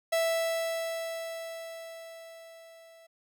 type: tone with level ramp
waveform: 45% pulse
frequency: 659.3 Hz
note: E5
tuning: in tune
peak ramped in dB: -24 to -53 dBFS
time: 0.12-3.07 s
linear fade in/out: 10 ms
effects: none